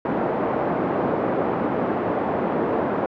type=band-pass noise; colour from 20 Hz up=white; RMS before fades=-23 dBFS; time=0.05-3.06 s; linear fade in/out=2 ms; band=190 to 620 Hz; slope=12 dB/octave; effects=low-pass 2000 Hz 12 dB/octave